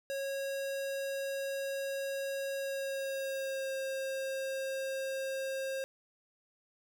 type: tone with pitch glide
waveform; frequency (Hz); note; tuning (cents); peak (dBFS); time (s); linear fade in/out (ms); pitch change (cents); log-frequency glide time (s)
square; 548 to 534.9; C#5 to C5; -20 to +38; -35; 0.1-5.84; 0; -42; 2.58-3.74
effects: none